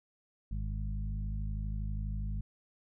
harmonic tone with a mistuned harmonic, 51.91 Hz, G#1, in tune, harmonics 1 / 2 / 3 / 4, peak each -34 / -40 / -44 / -46 dBFS, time 0.51-2.41 s, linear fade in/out 5 ms, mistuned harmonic 1, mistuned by -27 cents, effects none

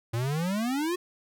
square exponential sweep, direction up, 111.3 to 370 Hz, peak -27 dBFS, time 0.13-0.96 s, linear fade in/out 10 ms, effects none

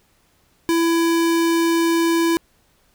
square tone, 333.4 Hz, E4, 20 cents sharp, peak -16 dBFS, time 0.69-2.37 s, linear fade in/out 0 ms, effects pink hiss -60 dBFS RMS until 2.94 s

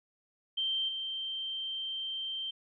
sine tone with level steps, 3136 Hz, G7, in tune, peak -29 / -34 dBFS, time 0.57-2.51 s, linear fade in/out 10 ms, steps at 0.88 s, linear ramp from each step 10 ms, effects none

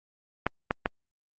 clicks, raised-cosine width 0.5 ms, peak -9 dBFS, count 3, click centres 0.466 / 0.709 / 0.859 s, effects Opus 32 kbps

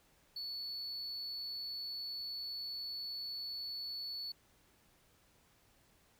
triangle tone, 4435 Hz, C#8, in tune, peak -38 dBFS, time 0.36-4.32 s, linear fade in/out 5 ms, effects tanh soft clip ceiling -34 dBFS + pink hiss -69 dBFS RMS until 6.19 s

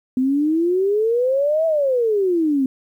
sine exponential two-way sweep, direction up then down, 251.9 to 659.3 to 257.8 Hz, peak -15 dBFS, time 0.17-2.66 s, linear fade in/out 2 ms, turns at 1.66 s, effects 9-bit

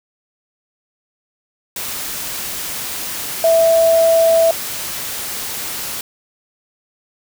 sine tone in noise, 659.3 Hz, E5, in tune, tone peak -9 dBFS, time 3.44-4.51 s, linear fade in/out 2 ms, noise white, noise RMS -25 dBFS, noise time 1.76-6.01 s, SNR +13 dB, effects none

